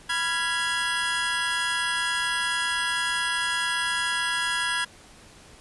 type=chord; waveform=25% pulse; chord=F diminished; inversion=second; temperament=equal with one note detuned; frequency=987.8 / 1382.5 / 1661.2 Hz; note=Cb6 / F6 / Ab6; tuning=0 / -18 / 0 cents; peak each=-27 / -28 / -22 dBFS; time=0.09-4.85 s; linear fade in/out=10 ms; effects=pink hiss -50 dBFS RMS until 5.6 s + resampled to 24000 Hz